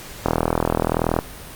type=click train; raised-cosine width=1 ms; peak=-3 dBFS; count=39; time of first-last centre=0.26-1.189 s; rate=40.9 Hz; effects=pink hiss -37 dBFS RMS until 1.55 s + Opus 48 kbps